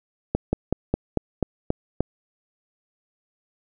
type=slowing click train; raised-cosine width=2 ms; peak=-7 dBFS; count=8; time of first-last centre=0.35-2.006 s; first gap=180 ms; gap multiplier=1.09; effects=none